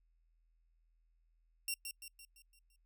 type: tone with echo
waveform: 10% pulse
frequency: 2748 Hz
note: F7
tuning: 29 cents flat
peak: -27 dBFS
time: 1.68-1.74 s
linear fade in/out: 2 ms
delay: 170 ms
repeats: 6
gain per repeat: -6 dB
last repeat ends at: 2.76 s
effects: noise-tail reverb RT60 0.1 s tail -26 dB re dry + added 41 Hz sine -70 dBFS peak until 2.85 s

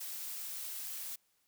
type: noise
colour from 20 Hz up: blue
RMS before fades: -42 dBFS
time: 0-1.16 s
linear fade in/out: 10 ms
effects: white hiss -75 dBFS RMS until 1.47 s

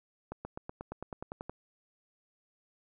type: accelerating click train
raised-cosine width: 1 ms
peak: -25 dBFS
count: 12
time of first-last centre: 0.32-1.496 s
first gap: 130 ms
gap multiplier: 0.96
effects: none

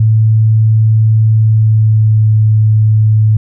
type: tone with pitch glide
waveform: sine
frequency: 110 to 108.42 Hz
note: A2 to A2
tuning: 0 to -25 cents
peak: -5 dBFS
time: 0-3.37 s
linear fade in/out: 5 ms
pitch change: -25 cents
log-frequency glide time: 1.32-2.33 s
effects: none

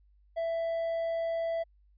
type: tone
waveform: triangle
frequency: 663 Hz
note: E5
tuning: 10 cents sharp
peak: -27 dBFS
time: 0.36-1.64 s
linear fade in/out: 20 ms
effects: added 50 Hz sine -60 dBFS peak until 1.97 s + resampled to 11025 Hz

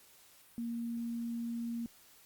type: tone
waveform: sine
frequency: 233.6 Hz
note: A#3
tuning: 4 cents sharp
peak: -35 dBFS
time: 0.58-1.86 s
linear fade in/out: 0 ms
effects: white hiss -61 dBFS RMS until 2.25 s + Opus 48 kbps

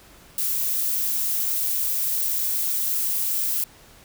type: noise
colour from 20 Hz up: violet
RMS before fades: -24 dBFS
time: 0.38-3.64 s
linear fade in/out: 2 ms
effects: pink hiss -50 dBFS RMS until 4.04 s

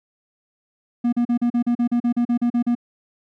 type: tone bursts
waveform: triangle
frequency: 239.5 Hz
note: A#3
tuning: 47 cents sharp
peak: -14 dBFS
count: 14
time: 1.04-2.752 s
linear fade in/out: 10 ms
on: 87 ms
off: 38 ms
effects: none

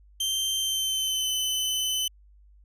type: tone with pitch glide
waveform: sawtooth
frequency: 3134 to 3034 Hz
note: G7 to F#7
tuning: -1 to +43 cents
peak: -22 dBFS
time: 0.2-2.08 s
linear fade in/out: 5 ms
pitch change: -56 cents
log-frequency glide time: 0.58-1.31 s
effects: added 50 Hz sine -52 dBFS peak until 2.64 s + resampled to 32000 Hz

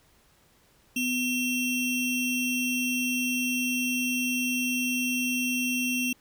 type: ring-modulated tone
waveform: square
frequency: 1480 Hz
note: F#6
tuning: in tune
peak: -23 dBFS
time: 0.96-6.13 s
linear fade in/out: 5 ms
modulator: 1230 Hz
effects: pink hiss -62 dBFS RMS until 6.2 s

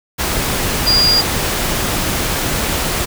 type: tone in noise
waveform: sine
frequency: 4823 Hz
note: D8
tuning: 45 cents sharp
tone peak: -10 dBFS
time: 0.86-1.22 s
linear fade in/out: 20 ms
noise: pink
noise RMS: -18 dBFS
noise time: 0.18-3.06 s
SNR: +5 dB
effects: none

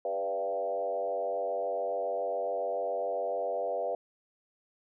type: tone with frequency modulation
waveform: sine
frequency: 587.3 Hz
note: D5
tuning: in tune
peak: -29 dBFS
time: 0.05-3.95 s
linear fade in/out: 2 ms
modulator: 92.7 Hz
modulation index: 1.5
effects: none

